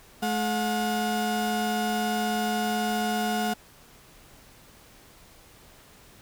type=tone pair together; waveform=35% pulse; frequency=214.3 / 720.8 Hz; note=A3 / F#5; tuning=-45 / -45 cents; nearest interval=octave + major sixth; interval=2100 cents; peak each=-26 dBFS; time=0.22-3.54 s; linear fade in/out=10 ms; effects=pink hiss -53 dBFS RMS until 6.21 s